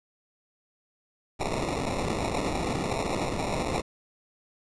blue noise with sample-and-hold, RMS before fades -29 dBFS, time 1.39-3.82 s, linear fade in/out 20 ms, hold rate 1575 Hz, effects resampled to 22050 Hz

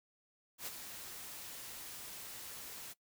white noise with ADSR envelope, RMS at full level -41 dBFS, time 0.58-2.94 s, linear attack 86 ms, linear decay 28 ms, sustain -7 dB, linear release 26 ms, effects noise-tail reverb RT60 0.1 s tail -20 dB re dry

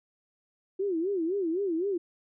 sine tone with vibrato, 361 Hz, F#4, 43 cents flat, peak -26 dBFS, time 0.79-1.98 s, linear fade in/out 10 ms, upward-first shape sine, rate 3.9 Hz, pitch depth 210 cents each way, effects none

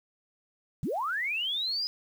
sine linear sweep, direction up, 110 to 5040 Hz, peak -28 dBFS, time 0.83-1.87 s, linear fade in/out 0 ms, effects 9-bit

